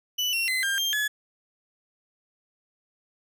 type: tone with pitch steps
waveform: 35% pulse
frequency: 2975 / 2732 / 2043 / 1598 / 3190 / 1704 Hz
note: F#7 / F7 / C7 / G6 / G7 / G#6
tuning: +9 / -39 / -42 / +33 / +30 / +44 cents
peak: -22 dBFS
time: 0.18-1.08 s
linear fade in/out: 10 ms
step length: 150 ms
effects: none